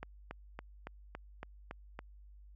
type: click train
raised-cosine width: 0.5 ms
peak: -27 dBFS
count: 8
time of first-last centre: 0.03-1.991 s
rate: 3.57 Hz
effects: added 50 Hz sine -53 dBFS peak until 2.55 s